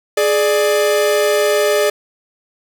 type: tone pair together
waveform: 45% pulse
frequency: 419.2 / 592.3 Hz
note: G#4 / D5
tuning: +16 / +15 cents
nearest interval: tritone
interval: 599 cents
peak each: -15 dBFS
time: 0.17-1.9 s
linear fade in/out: 5 ms
effects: none